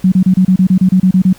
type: tone bursts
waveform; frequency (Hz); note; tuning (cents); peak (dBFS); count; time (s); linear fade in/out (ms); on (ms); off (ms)
sine; 185.9; F#3; +8; -5; 12; 0.04-1.33; 5; 80; 30
effects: pink hiss -41 dBFS RMS until 1.38 s